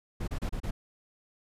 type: noise bursts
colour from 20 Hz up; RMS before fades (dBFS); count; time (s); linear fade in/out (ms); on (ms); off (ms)
brown; -32; 5; 0.2-0.71; 10; 78; 30
effects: resampled to 32000 Hz